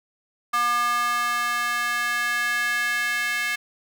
square tone with high-pass filter sweep, 240 Hz, B3, 49 cents flat, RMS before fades -24 dBFS, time 0.53-3.56 s, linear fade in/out 10 ms, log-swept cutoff 1200 to 1900 Hz, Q 4.2, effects none

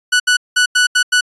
sawtooth tone bursts at uneven times, 1480 Hz, F#6, in tune, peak -6 dBFS, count 6, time 0.12-0.2 / 0.27-0.37 / 0.56-0.66 / 0.75-0.87 / 0.95-1.03 / 1.12-1.21 s, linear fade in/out 10 ms, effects resampled to 22050 Hz

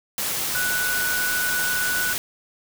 sine tone in noise, 1480 Hz, F#6, in tune, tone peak -23 dBFS, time 0.55-2.13 s, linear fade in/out 0 ms, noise white, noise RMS -26 dBFS, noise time 0.18-2.18 s, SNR 0 dB, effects none

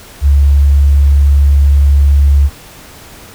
sine tone, 70.6 Hz, C#2, 32 cents sharp, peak -4 dBFS, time 0.21-2.5 s, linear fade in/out 50 ms, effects pink hiss -35 dBFS RMS until 3.34 s

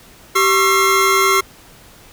square tone cluster, 387 / 1090 / 1347 / 2119 Hz, G4 / C#6 / E6 / C7, -22 / -29 / +37 / +21 cents, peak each -18 dBFS, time 0.35-1.41 s, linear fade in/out 10 ms, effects pink hiss -44 dBFS RMS until 2.12 s

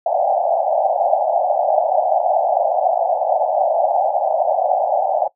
white band-pass noise, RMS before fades -17 dBFS, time 0.06-5.28 s, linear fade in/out 5 ms, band 580 to 810 Hz, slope 96 dB/octave, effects noise-tail reverb RT60 0.1 s tail -19 dB re dry

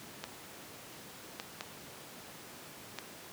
clicks, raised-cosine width 0.2 ms, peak -20 dBFS, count 4, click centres 0.24 / 1.399 / 1.609 / 2.987 s, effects pink hiss -49 dBFS RMS until 3.32 s + high-pass 150 Hz 12 dB/octave

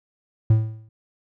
triangle tone with exponential decay, 110 Hz, A2, in tune, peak -8 dBFS, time 0.5-0.89 s, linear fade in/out 5 ms, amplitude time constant 84 ms, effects none

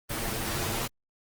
pink noise with comb filter, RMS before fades -31 dBFS, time 0.09-0.88 s, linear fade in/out 20 ms, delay 8.8 ms, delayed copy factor +0.85, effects Opus 24 kbps

